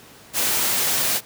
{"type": "noise", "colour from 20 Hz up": "white", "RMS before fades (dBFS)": -21, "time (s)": [0.33, 1.21], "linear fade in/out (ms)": 50, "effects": ["pink hiss -46 dBFS RMS until 1.25 s", "high-pass 100 Hz 12 dB/octave"]}